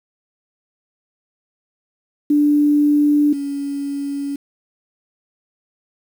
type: tone pair in turn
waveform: sine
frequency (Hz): 293.7 / 281.7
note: D4 / C#4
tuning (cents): 0 / +28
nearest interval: minor second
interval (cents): 72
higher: first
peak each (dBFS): -11 / -21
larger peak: first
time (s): 2.3-3.33 / 3.33-4.36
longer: neither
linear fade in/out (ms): 5
effects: 7-bit